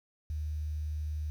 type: tone with quantisation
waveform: sine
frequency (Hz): 76.1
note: D#2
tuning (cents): -38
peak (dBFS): -32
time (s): 0.3-1.3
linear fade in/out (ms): 0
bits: 10
effects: none